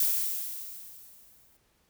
violet noise with exponential decay, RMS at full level -24 dBFS, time 0-1.57 s, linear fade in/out 2 ms, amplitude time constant 340 ms, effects pink hiss -69 dBFS RMS until 1.89 s

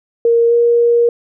sine tone with pitch glide, 466.2 to 472.2 Hz, A#4 to A#4, 0 to +22 cents, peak -8 dBFS, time 0.25-1.09 s, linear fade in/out 2 ms, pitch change +22 cents, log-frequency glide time 0.48-0.53 s, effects none

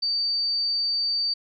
sine tone, 4611 Hz, D8, 33 cents flat, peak -22 dBFS, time 0.02-1.34 s, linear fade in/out 10 ms, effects none

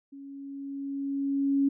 sine tone with level ramp, 277.2 Hz, C#4, in tune, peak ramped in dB -42 to -20 dBFS, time 0.12-1.69 s, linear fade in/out 10 ms, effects none

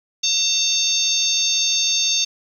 harmonic tone, 906 Hz, A#5, 50 cents flat, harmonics 3 / 4 / 5 / 6 / 7, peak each -27 / -21 / -24 / -26 / -21 dBFS, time 0.23-2.25 s, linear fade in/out 10 ms, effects 8-bit

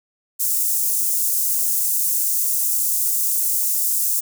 white high-pass noise, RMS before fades -20 dBFS, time 0.39-4.21 s, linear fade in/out 20 ms, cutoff 7000 Hz, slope 24 dB/octave, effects none

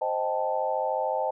sine chord, A half-diminished seventh, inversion first, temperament equal with one note detuned, 523.3 / 622.3 / 786.3 / 880 Hz, C5 / Eb5 / G5 / A5, 0 / 0 / +5 / 0 cents, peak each -30 / -30 / -31 / -30 dBFS, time 0.01-1.31 s, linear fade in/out 10 ms, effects none

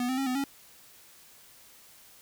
square tone with pitch steps, 245.9 / 259.1 / 271.1 / 253.2 / 276.6 Hz, B3 / C4 / C#4 / B3 / C#4, -7 / -17 / -38 / +43 / -4 cents, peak -28 dBFS, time 0-0.44 s, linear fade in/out 2 ms, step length 88 ms, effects white hiss -55 dBFS RMS until 2.21 s

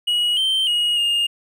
triangle tone with pitch steps, 2907 / 3121 / 2887 / 2831 Hz, F#7 / G7 / F#7 / F7, -31 / -8 / -43 / +23 cents, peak -15 dBFS, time 0.07-1.27 s, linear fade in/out 10 ms, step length 300 ms, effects none

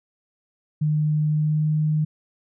sine tone with pitch glide, 152.1 to 153.6 Hz, D#3 to D#3, -39 to -22 cents, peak -18 dBFS, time 0.81-2.05 s, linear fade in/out 10 ms, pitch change +17 cents, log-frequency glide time 1.3-1.66 s, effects none

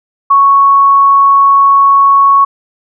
sine tone, 1108.7 Hz, C#6, in tune, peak -3 dBFS, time 0.3-2.45 s, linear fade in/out 10 ms, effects none

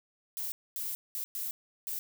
violet noise bursts at uneven times, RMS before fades -36 dBFS, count 5, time 0.37-0.52 / 0.76-0.95 / 1.15-1.24 / 1.35-1.51 / 1.87-1.99 s, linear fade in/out 0 ms, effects none

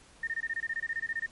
sine tone bursts, 1824 Hz, A#6, 38 cents flat, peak -29 dBFS, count 16, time 0.23-1.263 s, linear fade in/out 5 ms, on 43 ms, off 23 ms, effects pink hiss -57 dBFS RMS until 1.31 s + MP3 48 kbps

